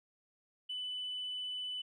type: tone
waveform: sine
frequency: 2995 Hz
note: F#7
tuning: 20 cents sharp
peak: -36 dBFS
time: 0.69-1.82 s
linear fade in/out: 10 ms
effects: tanh soft clip ceiling -33 dBFS